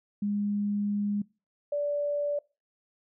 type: tone pair in turn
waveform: sine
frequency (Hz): 204.9 / 581.1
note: G#3 / D5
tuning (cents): -23 / -18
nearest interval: octave + tritone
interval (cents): 1805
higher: second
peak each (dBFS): -26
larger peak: neither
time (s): 0.22-1.22 / 1.72-2.39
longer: first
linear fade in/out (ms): 5
effects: noise-tail reverb RT60 0.3 s tail -23 dB re dry